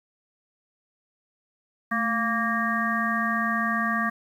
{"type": "harmonic tone with a mistuned harmonic", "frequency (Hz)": 231.6, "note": "A#3", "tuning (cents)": -11, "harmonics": [1, 3, 5, 7, 8], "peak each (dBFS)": [-28, -33, -27, -30, -29], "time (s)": [1.91, 4.1], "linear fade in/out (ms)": 10, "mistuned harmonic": 1, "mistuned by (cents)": -79, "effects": ["9-bit"]}